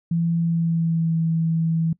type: tone with pitch glide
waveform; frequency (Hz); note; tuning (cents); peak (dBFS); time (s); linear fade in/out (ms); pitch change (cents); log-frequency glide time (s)
sine; 167.8 to 163.4; E3 to E3; +31 to -15; -18; 0.11-1.93; 5; -46; 0.38-1.16
effects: noise-tail reverb RT60 0.1 s tail -22 dB re dry